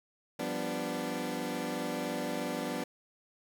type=chord; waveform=20% pulse; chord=G dominant seventh; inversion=third; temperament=equal with one note detuned; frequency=172.81 / 196 / 246.9 / 293.7 Hz; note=F3 / G3 / B3 / D4; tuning=-18 / 0 / 0 / 0 cents; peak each=-36 / -37 / -32 / -33 dBFS; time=0.39-2.84 s; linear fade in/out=5 ms; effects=none